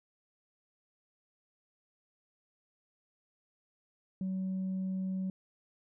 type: tone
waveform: sine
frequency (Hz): 188.5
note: F#3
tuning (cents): +32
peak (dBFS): -30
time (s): 4.21-5.3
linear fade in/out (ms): 2
effects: tanh soft clip ceiling -30 dBFS